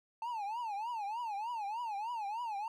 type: tone with vibrato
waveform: triangle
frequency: 880 Hz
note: A5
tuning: in tune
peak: -34 dBFS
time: 0.22-2.68 s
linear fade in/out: 2 ms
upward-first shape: triangle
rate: 3.3 Hz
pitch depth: 210 cents each way
effects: none